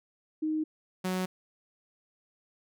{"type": "tone pair in turn", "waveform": ["sine", "sawtooth"], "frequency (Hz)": [311.1, 184.98], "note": ["D#4", "F#3"], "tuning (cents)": [0, 0], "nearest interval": "major sixth", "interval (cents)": 900, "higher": "first", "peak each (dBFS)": [-27, -25], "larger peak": "second", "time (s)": [[0.42, 0.64], [1.04, 1.26]], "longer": "neither", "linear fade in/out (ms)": 10, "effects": []}